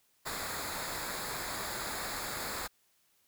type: noise with comb filter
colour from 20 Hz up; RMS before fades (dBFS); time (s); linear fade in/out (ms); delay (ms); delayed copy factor
pink; -38; 0.25-2.68; 20; 0.34; -0.7
effects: white hiss -71 dBFS RMS until 3.27 s